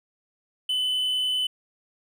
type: tone with amplitude modulation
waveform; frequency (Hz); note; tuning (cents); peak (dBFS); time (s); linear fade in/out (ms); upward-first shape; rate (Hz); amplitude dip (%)
triangle; 3014; F#7; +31; -20; 0.69-1.47; 5; sine; 130; 25
effects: none